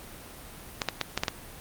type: clicks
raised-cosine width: 0.2 ms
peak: -8 dBFS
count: 6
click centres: 0.818 / 0.887 / 1.013 / 1.176 / 1.235 / 1.282 s
effects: pink hiss -45 dBFS RMS until 1.6 s + Opus 32 kbps